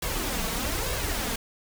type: noise with flanger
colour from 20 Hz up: pink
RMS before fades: -29 dBFS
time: 0.02-1.36 s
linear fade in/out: 5 ms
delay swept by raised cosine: 1.8 to 4.5 ms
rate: 1.1 Hz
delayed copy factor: +0.6
effects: none